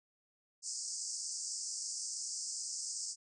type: band-pass noise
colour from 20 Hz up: white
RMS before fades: -41 dBFS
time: 0.62-3.16 s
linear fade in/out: 50 ms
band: 4800 to 8500 Hz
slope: 96 dB/octave
effects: none